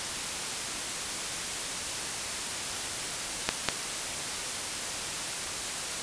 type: clicks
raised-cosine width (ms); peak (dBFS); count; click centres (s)
0.2; -5; 2; 3.49 / 3.687
effects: white hiss -33 dBFS RMS until 6.02 s + resampled to 22050 Hz